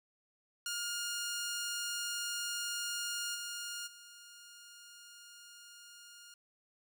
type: tone with level steps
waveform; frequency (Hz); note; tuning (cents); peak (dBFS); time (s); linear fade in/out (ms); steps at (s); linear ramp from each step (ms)
10% pulse; 1418; F6; +26; -28 / -32 / -45; 0.66-6.34; 2; 3.34 / 3.86; 20
effects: none